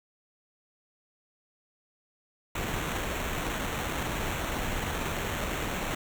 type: noise with sample-and-hold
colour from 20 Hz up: pink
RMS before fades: -32 dBFS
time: 2.55-5.95 s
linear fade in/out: 5 ms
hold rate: 4900 Hz
effects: none